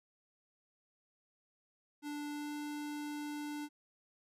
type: tone with pitch glide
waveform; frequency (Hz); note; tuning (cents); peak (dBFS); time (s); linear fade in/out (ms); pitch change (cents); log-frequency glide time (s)
square; 293.6 to 295.5; D4 to D4; 0 to +11; -40; 2.02-3.69; 50; +11; 2.29-2.52
effects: resampled to 32000 Hz